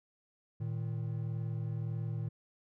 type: tone pair together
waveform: triangle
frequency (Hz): 113.84 / 155.56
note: A#2 / D#3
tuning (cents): -41 / 0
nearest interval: perfect fourth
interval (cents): 541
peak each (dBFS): -33 / -37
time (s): 0.6-2.29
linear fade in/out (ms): 10
effects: none